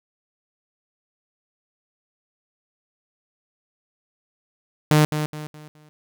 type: tone with echo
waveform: sawtooth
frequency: 151.9 Hz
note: D#3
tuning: 41 cents flat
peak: -9 dBFS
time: 4.91-5.05 s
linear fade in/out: 0 ms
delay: 210 ms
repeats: 4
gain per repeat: -9 dB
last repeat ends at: 5.89 s
effects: none